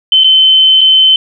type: tone with dropouts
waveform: sine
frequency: 3068 Hz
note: G7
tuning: 38 cents flat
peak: -3 dBFS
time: 0.12-1.16 s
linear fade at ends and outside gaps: 2 ms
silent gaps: 0.237-0.243 / 0.809-0.813 s
effects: none